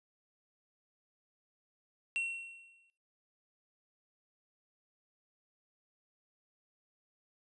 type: tone with exponential decay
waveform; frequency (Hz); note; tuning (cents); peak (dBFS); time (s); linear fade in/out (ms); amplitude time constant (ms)
triangle; 2724; F7; -44; -28; 2.16-2.9; 0; 160
effects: noise-tail reverb RT60 0.6 s tail -21 dB re dry + resampled to 24000 Hz